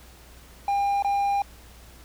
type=tone with dropouts; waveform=triangle; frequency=802 Hz; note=G5; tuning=39 cents sharp; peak=-19 dBFS; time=0.68-1.42 s; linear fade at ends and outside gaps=2 ms; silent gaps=1.024-1.046 s; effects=added 60 Hz sine -49 dBFS peak until 2.04 s + pink hiss -51 dBFS RMS until 2.04 s